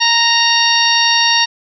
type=harmonic tone with a mistuned harmonic; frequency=931 Hz; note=A#5; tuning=2 cents flat; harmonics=1 / 2 / 3 / 4 / 5 / 6; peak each=-17 / -17 / -17 / -17 / -17 / -17 dBFS; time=0-1.46 s; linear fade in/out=20 ms; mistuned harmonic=5; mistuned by=-51 cents; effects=none